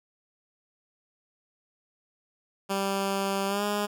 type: tone with pitch glide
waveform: 10% pulse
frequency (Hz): 196 to 206.3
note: G3 to G#3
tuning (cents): 0 to -11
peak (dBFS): -18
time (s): 2.69-3.87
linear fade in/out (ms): 20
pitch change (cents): +89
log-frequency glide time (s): 3.47-3.64
effects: none